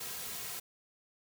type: noise with comb filter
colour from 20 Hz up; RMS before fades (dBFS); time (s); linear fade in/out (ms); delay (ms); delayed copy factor
white; -41; 0-0.6; 10; 3.4; -0.6
effects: none